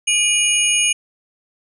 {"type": "tone cluster", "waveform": "sine", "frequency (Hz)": [2439, 2895, 6560, 9580], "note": ["D#7", "F#7", "G#8", "D9"], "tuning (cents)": [-35, -38, -22, 33], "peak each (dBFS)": -19, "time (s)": [0.07, 0.93], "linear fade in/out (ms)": 10, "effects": ["tanh soft clip ceiling -4 dBFS"]}